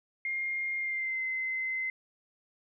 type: tone with pitch glide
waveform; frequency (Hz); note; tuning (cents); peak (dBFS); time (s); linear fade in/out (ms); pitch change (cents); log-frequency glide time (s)
sine; 2123 to 2059; C7 to C7; +25 to -28; -30; 0.25-1.9; 2; -53; 0.78-1.24
effects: none